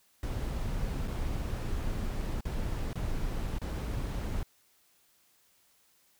brown noise with dropouts, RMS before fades -33 dBFS, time 0.23-4.43 s, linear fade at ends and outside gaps 1 ms, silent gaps 1.076-1.08 / 2.408-2.453 / 2.931-2.956 / 3.585-3.616 s, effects white hiss -67 dBFS RMS until 6.19 s

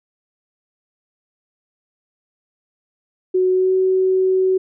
sine tone with pitch glide, 370 to 375.6 Hz, F#4 to F#4, 0 to +26 cents, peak -13 dBFS, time 3.34-4.58 s, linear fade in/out 10 ms, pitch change +26 cents, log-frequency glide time 3.51-3.73 s, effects none

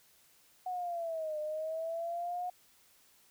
sine linear two-way sweep, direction down then up, 740 to 604 to 725 Hz, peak -34 dBFS, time 0.66-2.5 s, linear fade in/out 5 ms, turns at 1.39 s, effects white hiss -65 dBFS RMS until 3.3 s

